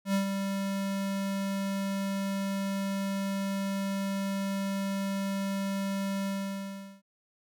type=tone with ADSR envelope; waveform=square; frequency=196 Hz; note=G3; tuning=in tune; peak=-24 dBFS; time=0.05-7.02 s; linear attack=91 ms; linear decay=110 ms; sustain=-6 dB; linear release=760 ms; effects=none